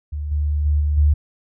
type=tone with level steps; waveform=sine; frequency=74.1 Hz; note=D2; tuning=16 cents sharp; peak=-23 / -17 / -14 / -16 / -11 dBFS; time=0.12-1.14 s; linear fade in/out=10 ms; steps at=0.31 / 0.65 / 0.8 / 0.97 s; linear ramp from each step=10 ms; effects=none